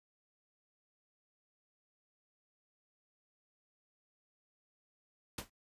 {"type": "noise with exponential decay", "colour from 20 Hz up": "pink", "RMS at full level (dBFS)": -36, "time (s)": [5.38, 5.5], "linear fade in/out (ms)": 5, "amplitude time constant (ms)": 25, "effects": ["noise-tail reverb RT60 0.1 s tail -26 dB re dry", "resampled to 32000 Hz"]}